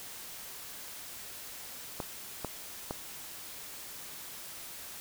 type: clicks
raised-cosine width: 1 ms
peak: -20 dBFS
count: 3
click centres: 2.002 / 2.447 / 2.909 s
effects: white hiss -45 dBFS RMS until 5 s